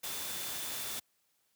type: tone in noise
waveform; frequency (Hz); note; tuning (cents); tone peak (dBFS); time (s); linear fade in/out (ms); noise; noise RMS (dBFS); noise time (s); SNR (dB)
sine; 3520; A7; 0; -48; 0.03-1; 10; white; -39; 0.03-1; -12
effects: white hiss -75 dBFS RMS until 1.55 s + high-pass 60 Hz 12 dB/octave